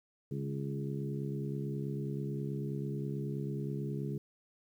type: harmonic tone with a mistuned harmonic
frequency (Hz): 69.3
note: C#2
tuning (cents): 0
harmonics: 2 / 3 / 4 / 5 / 6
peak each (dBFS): -36 / -41 / -46 / -44 / -44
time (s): 0.31-4.18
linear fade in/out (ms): 5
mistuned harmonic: 2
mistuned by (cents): +40
effects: 11-bit